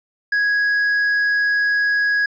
sine tone with tanh clipping, 1661.2 Hz, G#6, in tune, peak -16 dBFS, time 0.32-2.26 s, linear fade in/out 5 ms, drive 4 dB, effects resampled to 16000 Hz

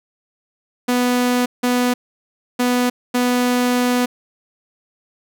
sawtooth tone bursts at uneven times, 246.9 Hz, B3, in tune, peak -11 dBFS, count 4, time 0.88-1.46 / 1.63-1.94 / 2.59-2.9 / 3.14-4.06 s, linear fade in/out 10 ms, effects none

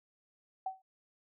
sine tone with exponential decay, 760 Hz, F#5, 46 cents sharp, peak -30 dBFS, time 0.66-0.82 s, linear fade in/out 5 ms, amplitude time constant 33 ms, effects none

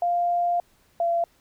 sine tone pair in turn, 698.5 / 682.2 Hz, F5 / F5, 0 / -41 cents, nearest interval unison, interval 41 cents, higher first, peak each -20 dBFS, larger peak neither, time 0.02-0.6 / 1-1.24 s, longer first, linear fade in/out 2 ms, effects pink hiss -62 dBFS RMS until 1.4 s

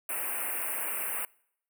white band-stop noise, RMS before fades -33 dBFS, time 0.09-1.25 s, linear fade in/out 2 ms, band 2800 to 8500 Hz, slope 96 dB/octave, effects noise-tail reverb RT60 0.7 s tail -25 dB re dry + high-pass 400 Hz 12 dB/octave

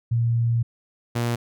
sine / sawtooth tone pair in turn, 116.9 / 118.67 Hz, A#2 / A#2, +5 / +31 cents, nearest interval unison, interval 26 cents, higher second, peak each -18 dBFS, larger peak neither, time 0.11-0.63 / 1.15-1.36 s, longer first, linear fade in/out 10 ms, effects none

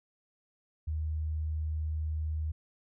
sine tone, 77.78 Hz, D#2, in tune, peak -30 dBFS, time 0.87-2.52 s, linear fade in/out 10 ms, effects none

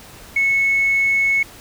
sine tone, 2200 Hz, C#7, 14 cents flat, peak -13 dBFS, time 0.36-1.43 s, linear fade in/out 5 ms, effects tanh soft clip ceiling -9 dBFS + pink hiss -41 dBFS RMS until 1.6 s

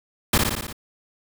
pink noise with echo, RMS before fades -17 dBFS, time 0.33-0.38 s, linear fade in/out 5 ms, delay 58 ms, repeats 6, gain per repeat -3 dB, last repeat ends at 0.728 s, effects none

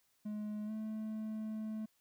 triangle tone with pitch glide, 211 to 217.3 Hz, G#3 to A3, +28 to -21 cents, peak -36 dBFS, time 0.25-1.86 s, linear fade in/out 10 ms, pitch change +51 cents, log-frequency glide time 0.66-0.71 s, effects white hiss -75 dBFS RMS until 2 s

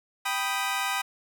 20% pulse chord, G augmented, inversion none, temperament equal, 784 / 987.8 / 1244.5 Hz, G5 / B5 / D#6, 0 / 0 / 0 cents, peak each -26 dBFS, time 0.25-1.02 s, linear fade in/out 10 ms, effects none

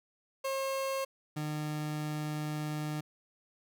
30% pulse tone pair in turn, 538 / 151.5 Hz, C5 / D#3, +48 / -46 cents, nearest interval octave + minor seventh, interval 2194 cents, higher first, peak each -29 / -31 dBFS, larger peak first, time 0.44-1.05 / 1.36-3.01 s, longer second, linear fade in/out 10 ms, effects none

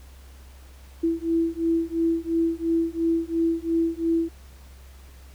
sine beating tone pair, 329.6 / 332.5 Hz, E4 / E4, 0 / +15 cents, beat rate 2.9 Hz, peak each -24 dBFS, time 1.03-4.29 s, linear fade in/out 10 ms, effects added 66 Hz sine -44 dBFS peak until 5.34 s + pink hiss -54 dBFS RMS until 5.34 s

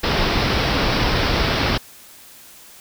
pink low-pass noise, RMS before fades -19 dBFS, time 0.03-1.78 s, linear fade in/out 10 ms, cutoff 5500 Hz, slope 96 dB/octave, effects white hiss -44 dBFS RMS until 2.8 s

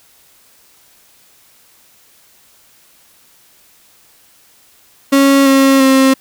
35% pulse tone with pitch steps, 275.4 / 270.8 / 266.3 Hz, C#4 / C#4 / C4, -11 / -40 / +31 cents, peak -5 dBFS, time 5.12-6.14 s, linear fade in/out 10 ms, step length 340 ms, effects white hiss -49 dBFS RMS until 6.2 s

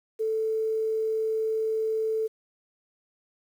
sine tone with quantisation, 440.6 Hz, A4, 2 cents sharp, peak -24 dBFS, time 0.19-2.28 s, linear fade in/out 20 ms, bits 9, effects none

